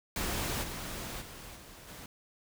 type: noise with level steps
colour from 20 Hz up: pink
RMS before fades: -34 / -40 / -47 / -51 / -47 dBFS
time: 0.16-2.06 s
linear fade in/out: 2 ms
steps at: 0.62 / 1.2 / 1.55 / 1.87 s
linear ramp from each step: 20 ms
effects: none